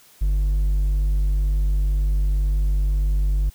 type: tone with hard clipping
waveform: sine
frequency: 49 Hz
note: G1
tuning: in tune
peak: -18 dBFS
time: 0.21-3.5 s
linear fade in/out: 10 ms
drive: 3 dB
effects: white hiss -52 dBFS RMS until 3.54 s